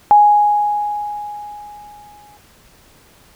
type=tone with exponential decay; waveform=sine; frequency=830.6 Hz; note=G#5; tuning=in tune; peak=-4 dBFS; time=0.11-2.37 s; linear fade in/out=0 ms; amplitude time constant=490 ms; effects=pink hiss -49 dBFS RMS until 3.35 s